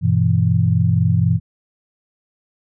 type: chord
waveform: sine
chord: E minor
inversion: first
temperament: equal with one note detuned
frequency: 98 / 121.77 / 164.81 Hz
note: G2 / B2 / E3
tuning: 0 / -24 / 0 cents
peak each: -17 dBFS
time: 0.01-1.4 s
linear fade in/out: 50 ms
effects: none